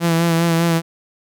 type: tone with vibrato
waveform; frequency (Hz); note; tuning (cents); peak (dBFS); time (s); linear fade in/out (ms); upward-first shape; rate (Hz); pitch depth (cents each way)
sawtooth; 167.3; E3; +26; -10; 0-0.82; 50; sine; 5; 30
effects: none